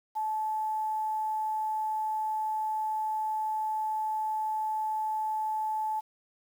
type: tone with quantisation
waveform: sine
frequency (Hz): 867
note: A5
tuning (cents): -26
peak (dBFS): -28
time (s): 0.15-6.01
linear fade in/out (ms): 20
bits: 9
effects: none